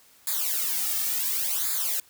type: noise with flanger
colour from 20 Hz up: blue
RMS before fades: -27 dBFS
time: 0.27-2 s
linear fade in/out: 2 ms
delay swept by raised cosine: 0.34 to 2.04 ms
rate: 0.7 Hz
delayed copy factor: -1
effects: white hiss -57 dBFS RMS until 2.09 s